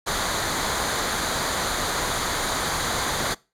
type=noise with comb filter; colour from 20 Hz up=pink; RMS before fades=-25 dBFS; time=0.06-3.35 s; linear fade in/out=20 ms; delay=0.37 ms; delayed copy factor=-0.6; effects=noise-tail reverb RT60 0.3 s tail -23 dB re dry + low-pass 10000 Hz 12 dB/octave